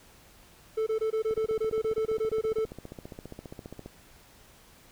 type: tone bursts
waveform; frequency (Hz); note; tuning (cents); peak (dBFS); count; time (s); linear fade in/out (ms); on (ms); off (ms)
triangle; 440; A4; 0; -23; 16; 0.77-2.652; 10; 97; 22
type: click train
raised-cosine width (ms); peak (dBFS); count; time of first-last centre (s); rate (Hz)
2; -27; 39; 1.31-3.86; 14.9
effects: pink hiss -56 dBFS RMS until 4.91 s